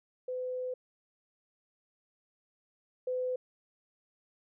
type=tone pair in turn; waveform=sine; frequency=506 / 506 Hz; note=B4 / B4; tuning=+42 / +42 cents; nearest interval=unison; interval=0 cents; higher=neither; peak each=-33 / -30 dBFS; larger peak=second; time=0.28-0.74 / 3.07-3.36 s; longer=first; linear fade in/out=5 ms; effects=none